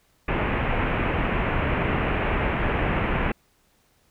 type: low-pass noise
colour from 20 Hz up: pink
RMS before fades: -24 dBFS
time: 0.28-3.32 s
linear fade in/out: 5 ms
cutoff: 2700 Hz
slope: 48 dB/octave
effects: pink hiss -64 dBFS RMS until 4.1 s